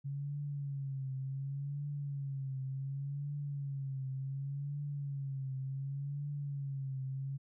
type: tone with vibrato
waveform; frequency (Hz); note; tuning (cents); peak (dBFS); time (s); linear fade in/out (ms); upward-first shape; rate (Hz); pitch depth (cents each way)
sine; 138.59; C#3; 0; -36; 0.04-7.38; 20; triangle; 0.68; 82
effects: none